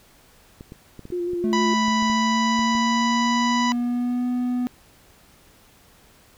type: clicks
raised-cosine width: 3 ms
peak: -25 dBFS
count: 11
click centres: 0.609 / 0.721 / 0.993 / 1.054 / 1.103 / 1.334 / 1.882 / 2.025 / 2.1 / 2.592 / 2.752 s
type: tone with vibrato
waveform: sine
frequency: 351.9 Hz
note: F4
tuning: 13 cents sharp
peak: -23 dBFS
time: 1.12-1.74 s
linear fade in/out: 5 ms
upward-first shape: square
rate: 6.6 Hz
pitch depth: 19 cents each way
type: tone with pitch glide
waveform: triangle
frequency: 217.9 to 247.4 Hz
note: A3 to B3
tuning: -17 to +3 cents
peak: -19 dBFS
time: 1.44-4.67 s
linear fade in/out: 0 ms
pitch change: +220 cents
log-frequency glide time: 1.87-4.27 s
type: harmonic tone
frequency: 987.8 Hz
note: B5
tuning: in tune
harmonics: 1 / 2 / 3 / 4 / 5 / 6 / 7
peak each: -22 / -28 / -32 / -34 / -36 / -38 / -39 dBFS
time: 1.53-3.72 s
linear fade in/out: 0 ms
effects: pink hiss -54 dBFS RMS until 6.37 s